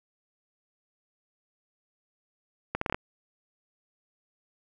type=accelerating click train; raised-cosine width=0.5 ms; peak=-13 dBFS; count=6; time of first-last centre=2.75-2.945 s; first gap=64 ms; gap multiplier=0.75; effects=none